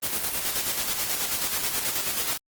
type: noise with tremolo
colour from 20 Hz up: white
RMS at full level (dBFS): -26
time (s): 0.02-2.38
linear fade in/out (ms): 20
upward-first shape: square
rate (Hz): 9.3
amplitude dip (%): 40
effects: Opus 24 kbps